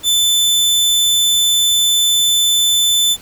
sawtooth tone, 3520 Hz, A7, in tune, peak -8 dBFS, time 0.03-3.17 s, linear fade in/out 50 ms, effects pink hiss -40 dBFS RMS until 3.21 s

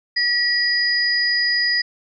sine tone pair together, 1921 / 4924 Hz, B6 / D#8, -48 / -19 cents, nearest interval octave + major third, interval 1629 cents, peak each -19 dBFS, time 0.16-1.82 s, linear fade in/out 10 ms, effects none

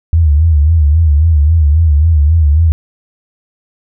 sine tone with vibrato, 77.6 Hz, D#2, 4 cents flat, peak -5 dBFS, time 0.13-2.72 s, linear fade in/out 0 ms, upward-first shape sine, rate 3.7 Hz, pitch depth 130 cents each way, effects none

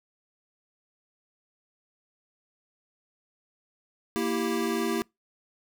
square chord, E diminished, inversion second, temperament equal, 233.1 / 329.6 / 392 Hz, Bb3 / E4 / G4, 0 / 0 / 0 cents, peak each -31 dBFS, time 4.16-5.02 s, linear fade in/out 0 ms, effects noise-tail reverb RT60 0.2 s tail -26 dB re dry

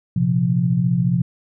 sine chord, Bb suspended second, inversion none, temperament equal, 116.54 / 130.81 / 174.61 Hz, Bb2 / C3 / F3, 0 / 0 / 0 cents, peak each -24 / -19 / -18 dBFS, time 0.16-1.22 s, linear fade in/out 5 ms, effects none

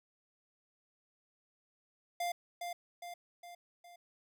square tone with echo, 698.5 Hz, F5, in tune, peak -34 dBFS, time 2.2-2.32 s, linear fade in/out 5 ms, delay 410 ms, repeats 4, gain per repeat -5 dB, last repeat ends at 3.96 s, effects none

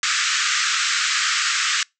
pink band-pass noise, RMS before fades -21 dBFS, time 0.03-1.83 s, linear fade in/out 2 ms, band 1200 to 7800 Hz, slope 96 dB/octave, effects noise-tail reverb RT60 0.2 s tail -26 dB re dry

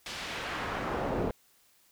brown noise with band-pass filter sweep, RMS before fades -34 dBFS, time 0.06-1.31 s, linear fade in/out 2 ms, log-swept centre 4600 to 470 Hz, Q 0.9, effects white hiss -65 dBFS RMS until 1.91 s

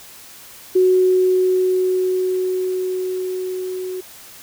sine tone with level ramp, 370 Hz, F#4, in tune, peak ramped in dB -10 to -24 dBFS, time 0.75-4.01 s, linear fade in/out 10 ms, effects white hiss -41 dBFS RMS until 4.42 s

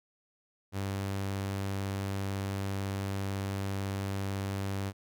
sawtooth tone, 98 Hz, G2, in tune, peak -28 dBFS, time 0.72-4.93 s, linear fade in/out 50 ms, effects none

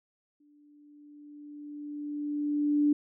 sine tone with exponential growth, 293.7 Hz, D4, in tune, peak -20 dBFS, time 0.4-2.93 s, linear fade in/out 5 ms, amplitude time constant 550 ms, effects none

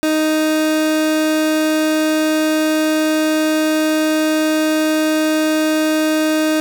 30% pulse tone, 311.1 Hz, D#4, in tune, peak -11 dBFS, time 0.03-6.6 s, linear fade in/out 0 ms, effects none

